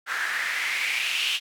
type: noise with band-pass filter sweep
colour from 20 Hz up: white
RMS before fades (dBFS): -27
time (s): 0.06-1.4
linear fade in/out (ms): 50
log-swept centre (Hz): 1500 to 3000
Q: 4.7
effects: none